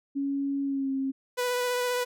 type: tone with pitch glide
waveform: sine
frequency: 278.1 to 268.8 Hz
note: C#4 to C4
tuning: +6 to +47 cents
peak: -26 dBFS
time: 0.15-1.12 s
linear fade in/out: 20 ms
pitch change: -59 cents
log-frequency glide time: 0.63-0.92 s
type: tone with vibrato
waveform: sawtooth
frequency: 493.9 Hz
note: B4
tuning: in tune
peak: -22 dBFS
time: 1.37-2.05 s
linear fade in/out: 20 ms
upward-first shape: sine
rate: 15 Hz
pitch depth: 14 cents each way
effects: none